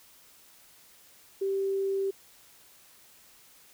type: tone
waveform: sine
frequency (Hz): 390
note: G4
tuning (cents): -9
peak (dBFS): -26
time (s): 1.41-2.11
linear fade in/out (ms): 10
effects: white hiss -57 dBFS RMS until 3.73 s